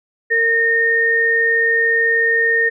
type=tone pair together; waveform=sine; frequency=459.2 / 1836.8 Hz; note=A#4 / A#6; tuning=-26 / -26 cents; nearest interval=2 octaves; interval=2400 cents; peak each=-20 / -13 dBFS; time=0.3-2.7 s; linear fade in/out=20 ms; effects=none